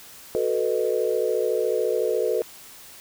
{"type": "chord", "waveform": "sine", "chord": "B dominant seventh", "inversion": "second", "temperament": "equal with one note detuned", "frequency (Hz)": [370, 440, 493.9, 619.7], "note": ["F#4", "A4", "B4", "D#5"], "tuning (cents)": [0, 0, 0, -7], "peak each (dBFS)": [-28, -24, -25, -30], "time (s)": [0.35, 2.42], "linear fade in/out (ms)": 0, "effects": ["white hiss -45 dBFS RMS until 3 s"]}